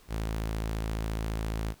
sawtooth tone, 54.5 Hz, A1, 16 cents flat, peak -26 dBFS, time 0.08-1.75 s, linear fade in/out 50 ms, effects pink hiss -59 dBFS RMS until 1.8 s

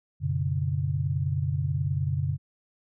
sine chord, F# suspended fourth, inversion none, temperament equal with one note detuned, 92.5 / 123.47 / 142.08 Hz, F#2 / B2 / C#3, 0 / 0 / +43 cents, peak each -29 / -31 / -27 dBFS, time 0.2-2.38 s, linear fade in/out 50 ms, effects none

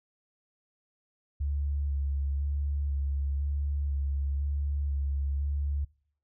sine tone with vibrato, 70.6 Hz, C#2, 32 cents sharp, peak -27 dBFS, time 1.4-5.85 s, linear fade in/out 10 ms, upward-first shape square, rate 1 Hz, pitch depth 20 cents each way, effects noise-tail reverb RT60 0.6 s tail -25 dB re dry

